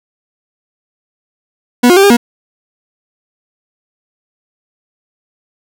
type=tone with pitch steps; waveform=40% pulse; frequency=244.5 / 356.4 / 392 / 403.2 / 238.2 Hz; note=B3 / F4 / G4 / G4 / A#3; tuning=-17 / +35 / 0 / +49 / +38 cents; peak=-3 dBFS; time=1.83-2.17 s; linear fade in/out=10 ms; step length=68 ms; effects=none